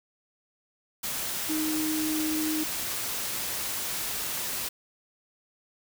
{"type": "tone in noise", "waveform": "sine", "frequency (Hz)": 311, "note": "D#4", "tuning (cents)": -1, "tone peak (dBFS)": -27, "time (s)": [1.49, 2.64], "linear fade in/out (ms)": 10, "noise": "white", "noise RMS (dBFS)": -32, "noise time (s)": [1.03, 4.69], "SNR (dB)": 2, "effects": []}